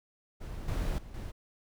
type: noise with level steps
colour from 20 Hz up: brown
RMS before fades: -40 / -31 / -47 / -39 dBFS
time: 0.4-1.32 s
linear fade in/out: 20 ms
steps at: 0.68 / 0.98 / 1.14 s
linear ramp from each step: 5 ms
effects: none